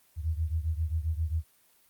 sine beating tone pair, 77.78 / 85.28 Hz, D#2 / F2, 0 / -41 cents, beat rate 7.5 Hz, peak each -29 / -32 dBFS, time 0.16-1.44 s, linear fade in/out 50 ms, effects white hiss -64 dBFS RMS until 1.89 s + Opus 32 kbps

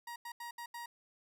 30% pulse tone bursts at uneven times, 947 Hz, A#5, 27 cents sharp, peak -40 dBFS, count 5, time 0.07-0.16 / 0.25-0.32 / 0.4-0.51 / 0.58-0.66 / 0.74-0.86 s, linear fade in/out 5 ms, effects none

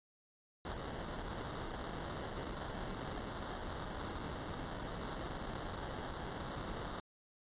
pink noise with sample-and-hold, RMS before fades -43 dBFS, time 0.65-7 s, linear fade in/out 2 ms, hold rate 2450 Hz, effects resampled to 8000 Hz

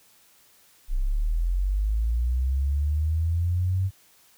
sine linear sweep, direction up, 30.33 to 96.5 Hz, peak -21 dBFS, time 0.88-3.91 s, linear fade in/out 50 ms, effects white hiss -58 dBFS RMS until 4.37 s

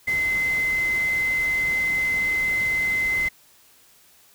sine tone in noise, 2057 Hz, C7, 30 cents flat, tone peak -20 dBFS, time 0.07-3.29 s, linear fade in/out 10 ms, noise pink, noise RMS -37 dBFS, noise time 0.07-3.29 s, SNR +14 dB, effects white hiss -55 dBFS RMS until 4.34 s

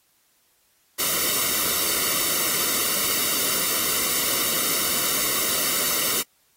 white noise with comb filter, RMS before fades -23 dBFS, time 0.98-6.23 s, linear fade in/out 20 ms, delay 1.2 ms, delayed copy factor -0.75, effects white hiss -64 dBFS RMS until 6.56 s + AAC 48 kbps

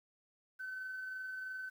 sine tone with amplitude modulation, 1522 Hz, F#6, 48 cents sharp, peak -38 dBFS, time 0.59-1.7 s, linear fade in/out 20 ms, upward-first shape sine, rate 23 Hz, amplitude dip 30%, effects tanh soft clip ceiling -36 dBFS + 11-bit

